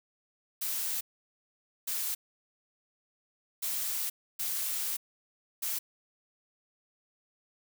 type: noise bursts at uneven times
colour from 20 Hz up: blue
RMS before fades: -33 dBFS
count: 5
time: 0.61-1.01 / 1.87-2.15 / 3.62-4.1 / 4.39-4.97 / 5.62-5.79 s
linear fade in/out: 10 ms
effects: none